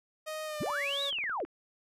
sawtooth tone with pitch glide, 622.3 to 560.8 Hz, D#5 to C#5, 0 to +20 cents, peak -32 dBFS, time 0.26-1.11 s, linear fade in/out 20 ms, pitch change -180 cents, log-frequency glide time 0.45-0.87 s
sine linear two-way sweep, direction up then down, 59 to 3951 to 248 Hz, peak -31 dBFS, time 0.6-1.45 s, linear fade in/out 10 ms, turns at 1.03 s
clicks, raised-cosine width 0.5 ms, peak -33 dBFS, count 9, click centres 0.632 / 0.662 / 0.701 / 1.128 / 1.186 / 1.239 / 1.296 / 1.402 / 1.45 s
effects resampled to 32000 Hz

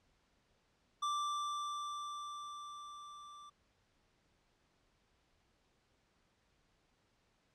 square tone with level ramp, 1174.7 Hz, D6, in tune, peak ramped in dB -34 to -53 dBFS, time 1.02-3.5 s, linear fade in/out 10 ms, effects pink hiss -75 dBFS RMS until 7.54 s + low-pass 6000 Hz 12 dB/octave

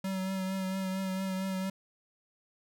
square tone with vibrato, 189.9 Hz, F#3, 45 cents sharp, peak -32 dBFS, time 0.04-1.7 s, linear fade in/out 5 ms, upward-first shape triangle, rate 4.4 Hz, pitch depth 28 cents each way, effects none

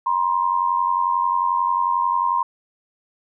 sine tone pair together, 955.3 / 1046.5 Hz, A#5 / C6, +42 / 0 cents, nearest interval major second, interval 158 cents, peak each -20 dBFS, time 0.06-2.43 s, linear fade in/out 5 ms, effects none

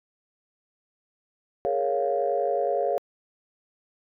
sine chord, Bb minor seventh, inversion third, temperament equal, 415.3 / 466.2 / 554.4 / 698.5 Hz, Ab4 / Bb4 / Db5 / F5, 0 / 0 / 0 / 0 cents, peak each -29 / -29 / -26 / -27 dBFS, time 1.65-2.98 s, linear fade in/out 0 ms, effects tanh soft clip ceiling -12 dBFS

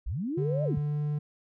sine linear two-way sweep, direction up then down, 36.71 to 622.3 to 36.71 Hz, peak -29 dBFS, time 0.06-0.79 s, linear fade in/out 10 ms, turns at 0.64 s
triangle tone with pitch glide, 146.83 to 148.36 Hz, D3 to D3, 0 to +18 cents, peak -25 dBFS, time 0.37-1.19 s, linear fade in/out 10 ms, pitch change +18 cents, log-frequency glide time 0.7-0.99 s
effects none

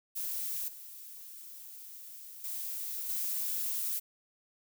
violet noise with level steps, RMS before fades -36 / -48 / -38 / -34 dBFS, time 0.15-4 s, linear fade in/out 20 ms, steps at 0.68 / 2.44 / 3.09 s, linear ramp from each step 2 ms, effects none

